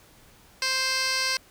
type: tone with band-pass filter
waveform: 15% pulse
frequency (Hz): 523.3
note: C5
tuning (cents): 0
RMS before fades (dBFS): -26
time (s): 0.62-1.37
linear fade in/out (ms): 2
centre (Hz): 4200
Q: 1.8
effects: pink hiss -55 dBFS RMS until 1.5 s